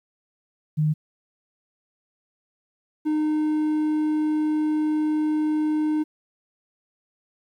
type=tone pair in turn; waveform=sine / triangle; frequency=153.2 / 306.4 Hz; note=D#3 / D#4; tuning=-27 / -27 cents; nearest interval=octave; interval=1200 cents; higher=second; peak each=-18 dBFS; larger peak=neither; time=0.77-0.94 / 3.05-6.04 s; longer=second; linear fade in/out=20 ms; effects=10-bit